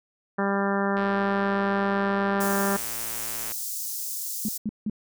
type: harmonic tone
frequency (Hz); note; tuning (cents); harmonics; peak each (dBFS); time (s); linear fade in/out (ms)
198.2; G3; +19; 1 / 2 / 3 / 4 / 5 / 6 / 7 / 8 / 9; -26 / -29 / -31 / -32 / -33 / -34 / -34 / -35 / -36; 0.38-2.77; 10
type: click train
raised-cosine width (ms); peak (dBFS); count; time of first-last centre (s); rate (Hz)
0.3; -22; 289; 0.97-3.519; 113
type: high-pass noise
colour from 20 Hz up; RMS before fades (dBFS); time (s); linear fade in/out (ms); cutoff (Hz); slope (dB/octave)
white; -32; 2.4-4.58; 10; 5300; 24
type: tone bursts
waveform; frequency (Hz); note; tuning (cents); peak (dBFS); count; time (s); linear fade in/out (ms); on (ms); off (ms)
sine; 212.5; G#3; +40; -24; 3; 4.45-4.898; 2; 36; 170
effects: none